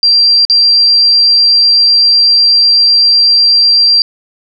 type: tone with dropouts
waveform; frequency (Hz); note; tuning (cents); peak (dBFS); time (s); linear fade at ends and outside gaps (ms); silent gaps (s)
sine; 4727; D8; +10; -4; 0.03-4.02; 1; 0.451-0.498
effects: none